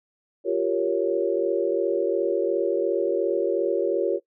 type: chord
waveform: sine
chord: G half-diminished seventh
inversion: third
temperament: equal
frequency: 349.2 / 392 / 466.2 / 554.4 Hz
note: F4 / G4 / Bb4 / Db5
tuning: 0 / 0 / 0 / 0 cents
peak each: -26 dBFS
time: 0.44-4.2 s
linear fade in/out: 50 ms
effects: noise-tail reverb RT60 0.1 s tail -19 dB re dry